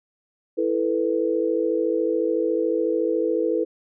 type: chord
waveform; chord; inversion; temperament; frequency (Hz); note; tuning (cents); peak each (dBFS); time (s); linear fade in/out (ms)
sine; E suspended fourth; none; equal; 329.6 / 440 / 493.9; E4 / A4 / B4; 0 / 0 / 0; -24; 0.57-3.65; 20
effects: none